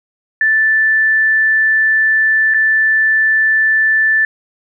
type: tone with dropouts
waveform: sine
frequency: 1760 Hz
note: A6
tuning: in tune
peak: -9 dBFS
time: 0.41-4.25 s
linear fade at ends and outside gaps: 2 ms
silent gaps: 2.539-2.544 s
effects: none